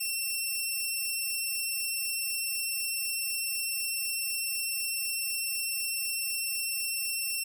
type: tone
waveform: 10% pulse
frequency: 2704 Hz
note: E7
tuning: 43 cents sharp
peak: -21 dBFS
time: 0-7.44 s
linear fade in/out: 10 ms
effects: none